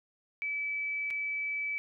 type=tone with dropouts; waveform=sine; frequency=2301 Hz; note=D7; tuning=36 cents flat; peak=-31 dBFS; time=0.42-1.78 s; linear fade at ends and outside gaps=0 ms; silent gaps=1.104-1.108 s; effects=none